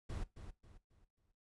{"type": "noise with echo", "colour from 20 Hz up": "brown", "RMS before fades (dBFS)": -41, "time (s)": [0.09, 0.24], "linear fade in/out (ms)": 10, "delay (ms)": 270, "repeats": 4, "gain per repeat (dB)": -9, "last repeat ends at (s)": 1.32, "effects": ["noise-tail reverb RT60 0.2 s tail -17 dB re dry", "resampled to 24000 Hz"]}